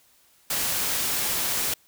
white noise, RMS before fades -26 dBFS, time 0.5-1.74 s, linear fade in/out 5 ms, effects white hiss -60 dBFS RMS until 1.87 s

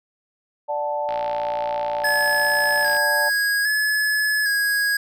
sine chord, D major, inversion none, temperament equal, 587.3 / 740 / 880 Hz, D5 / F#5 / A5, 0 / 0 / 0 cents, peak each -25 / -31 / -25 dBFS, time 0.68-3.3 s, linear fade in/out 20 ms
click train, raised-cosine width 0.3 ms, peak -19 dBFS, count 110, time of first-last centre 1.09-2.966 s, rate 58.1 Hz
square tone with vibrato, 1679 Hz, G#6, 18 cents sharp, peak -19 dBFS, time 2.04-4.97 s, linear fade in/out 5 ms, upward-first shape square, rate 0.62 Hz, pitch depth 30 cents each way
effects none

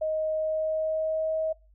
sine tone with pitch glide, 626 to 635.1 Hz, D#5 to D#5, +10 to +35 cents, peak -25 dBFS, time 0.01-1.53 s, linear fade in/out 10 ms, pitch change +25 cents, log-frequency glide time 0.35-1.36 s, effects noise-tail reverb RT60 0.3 s tail -24 dB re dry + added 50 Hz sine -55 dBFS peak until 1.74 s

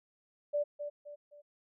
sine tone with echo, 585 Hz, D5, 7 cents flat, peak -28 dBFS, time 0.53-0.64 s, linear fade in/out 20 ms, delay 260 ms, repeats 3, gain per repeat -8 dB, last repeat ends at 1.42 s, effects none

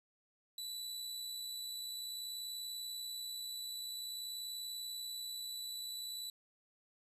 sawtooth tone with amplitude modulation, 3963 Hz, B7, 5 cents sharp, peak -37 dBFS, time 0.58-6.3 s, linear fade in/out 2 ms, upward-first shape sine, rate 60.5 Hz, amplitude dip 30%, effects resampled to 32000 Hz

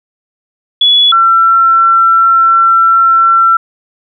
sine tone pair in turn, 3400 / 1349.3 Hz, G#7 / E6, +40 / +40 cents, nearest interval octave + major third, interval 1600 cents, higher first, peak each -4 dBFS, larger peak neither, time 0.81-1.12 / 1.12-3.57 s, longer second, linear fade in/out 5 ms, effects none

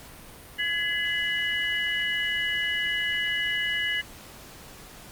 sine tone cluster, 1688 / 2023 / 2931 Hz, G#6 / B6 / F#7, +28 / +41 / -17 cents, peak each -29 dBFS, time 0.58-4.02 s, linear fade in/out 20 ms, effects pink hiss -46 dBFS RMS until 5.11 s + Opus 48 kbps

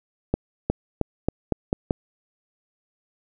accelerating click train, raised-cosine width 2 ms, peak -7 dBFS, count 7, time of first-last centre 0.34-1.908 s, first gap 360 ms, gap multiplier 0.87, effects none

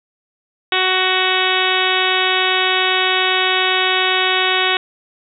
harmonic tone, 372.5 Hz, F#4, 12 cents sharp, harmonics 1 / 2 / 3 / 4 / 5 / 6 / 7 / 8 / 9 / 10, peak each -23 / -23 / -23 / -23 / -23 / -23 / -23 / -23 / -23 / -23 dBFS, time 0.72-4.77 s, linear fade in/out 2 ms, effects none

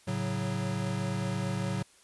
square chord, F# minor, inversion first, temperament equal, 110 / 138.59 / 185 Hz, A2 / C#3 / F#3, 0 / 0 / 0 cents, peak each -35 / -36 / -34 dBFS, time 0.07-1.83 s, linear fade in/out 10 ms, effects white hiss -60 dBFS RMS until 2.03 s + resampled to 24000 Hz

